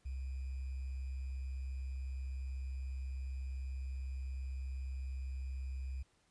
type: tone with sample-and-hold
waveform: sine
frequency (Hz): 65.9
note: C2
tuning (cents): +13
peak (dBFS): -38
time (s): 0.05-6.03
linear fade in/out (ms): 10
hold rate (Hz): 2450
effects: pink hiss -73 dBFS RMS until 6.3 s + resampled to 22050 Hz